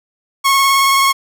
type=tone with vibrato; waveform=sawtooth; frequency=1094 Hz; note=C#6; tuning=23 cents flat; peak=-6 dBFS; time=0.44-1.13 s; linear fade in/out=20 ms; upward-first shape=sine; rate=19 Hz; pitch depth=20 cents each way; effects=none